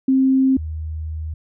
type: tone pair in turn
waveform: sine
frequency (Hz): 264.6 / 78.53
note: C4 / D#2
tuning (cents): +20 / +17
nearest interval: octave + major sixth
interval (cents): 2103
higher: first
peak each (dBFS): -12 / -24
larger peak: first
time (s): 0.08-0.57 / 0.57-1.34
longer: second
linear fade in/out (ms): 5
effects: none